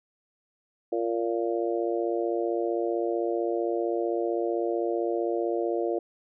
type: harmonic tone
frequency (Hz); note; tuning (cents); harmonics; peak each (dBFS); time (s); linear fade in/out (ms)
115.6; A#2; -14; 3 / 4 / 5 / 6; -28 / -30 / -32 / -34; 0.92-5.99; 5
effects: none